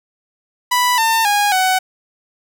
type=tone with pitch steps; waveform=sawtooth; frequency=987.8 / 900.6 / 821.1 / 748.6 Hz; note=B5 / A5 / G#5 / F#5; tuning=0 / +40 / -20 / +20 cents; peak=-9 dBFS; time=0.71-1.79 s; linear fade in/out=10 ms; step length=270 ms; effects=none